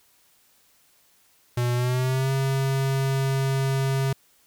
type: tone with pitch glide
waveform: square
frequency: 121.7 to 135.03 Hz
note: B2 to C#3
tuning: -25 to -45 cents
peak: -22 dBFS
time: 1.57-4.13 s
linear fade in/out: 5 ms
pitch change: +180 cents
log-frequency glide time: 1.74-2.31 s
effects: white hiss -61 dBFS RMS until 4.46 s